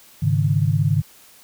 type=chord; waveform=sine; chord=Ab suspended fourth; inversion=none; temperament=equal; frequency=103.83 / 138.59 / 155.56 Hz; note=Ab2 / Db3 / Eb3; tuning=0 / 0 / 0 cents; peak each=-20 dBFS; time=0.22-1.02 s; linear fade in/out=10 ms; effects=white hiss -49 dBFS RMS until 1.43 s